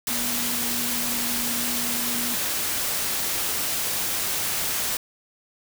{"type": "tone in noise", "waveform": "sine", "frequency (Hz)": 240.2, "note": "B3", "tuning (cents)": -48, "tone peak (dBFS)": -33, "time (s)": [0.1, 2.35], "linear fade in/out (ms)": 2, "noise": "white", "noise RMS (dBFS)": -26, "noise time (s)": [0.07, 4.97], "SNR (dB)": -10, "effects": []}